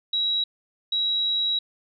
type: tone bursts at uneven times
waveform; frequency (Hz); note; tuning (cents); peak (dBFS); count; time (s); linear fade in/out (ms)
sine; 3870; B7; -36; -21; 2; 0.13-0.44 / 0.92-1.59; 5
effects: none